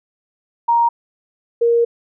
sine tone pair in turn, 937 / 468.5 Hz, A#5 / A#4, +9 / +9 cents, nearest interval octave, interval 1200 cents, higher first, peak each -11 dBFS, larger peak neither, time 0.68-0.89 / 1.61-1.85 s, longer second, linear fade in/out 10 ms, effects none

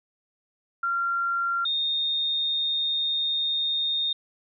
sine tone pair in turn, 1380 / 3675 Hz, F6 / A#7, -21 / -25 cents, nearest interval octave + perfect fourth, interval 1696 cents, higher second, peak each -23 dBFS, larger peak neither, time 0.83-1.65 / 1.65-4.13 s, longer second, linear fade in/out 5 ms, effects none

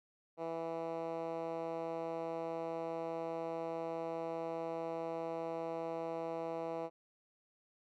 10% pulse tone with band-pass filter, 164.81 Hz, E3, in tune, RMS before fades -40 dBFS, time 0.37-6.9 s, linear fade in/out 50 ms, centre 570 Hz, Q 1.4, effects none

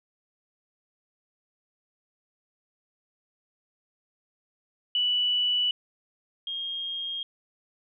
sine tone pair in turn, 2960 / 3237 Hz, F#7 / G#7, 0 / -45 cents, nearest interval major second, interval 155 cents, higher second, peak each -22 / -30 dBFS, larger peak first, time 4.95-5.71 / 6.47-7.23 s, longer neither, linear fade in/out 2 ms, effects none

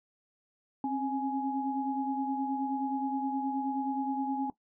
sine tone cluster, 266.1 / 275.6 / 835 Hz, C4 / C#4 / G#5, +29 / -10 / +9 cents, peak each -32 / -38 / -33 dBFS, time 0.84-4.5 s, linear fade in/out 2 ms, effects noise-tail reverb RT60 0.1 s tail -17 dB re dry

